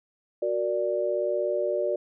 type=chord; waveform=sine; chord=Gb augmented; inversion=none; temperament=equal; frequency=370 / 466.2 / 587.3 Hz; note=Gb4 / Bb4 / D5; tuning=0 / 0 / 0 cents; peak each=-29 / -31 / -26 dBFS; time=0.42-1.96 s; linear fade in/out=5 ms; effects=none